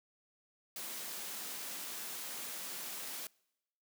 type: high-pass noise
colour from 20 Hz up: white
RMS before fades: -43 dBFS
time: 0.76-3.27 s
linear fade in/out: 2 ms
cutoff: 160 Hz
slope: 24 dB/octave
effects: noise-tail reverb RT60 0.9 s tail -26 dB re dry

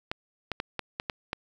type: clicks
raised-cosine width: 0.3 ms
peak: -14 dBFS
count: 7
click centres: 0.115 / 0.517 / 0.601 / 0.793 / 0.999 / 1.098 / 1.331 s
effects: 8-bit

